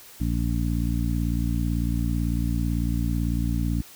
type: harmonic tone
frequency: 58 Hz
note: A#1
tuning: 8 cents flat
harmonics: 1 / 2 / 3 / 4 / 5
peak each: -25 / -28 / -30 / -31 / -32 dBFS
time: 0.2-3.82 s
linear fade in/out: 10 ms
effects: white hiss -47 dBFS RMS until 3.95 s